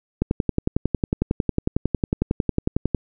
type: click train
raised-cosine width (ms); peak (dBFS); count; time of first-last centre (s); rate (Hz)
3; -6; 31; 0.22-2.947; 11
effects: none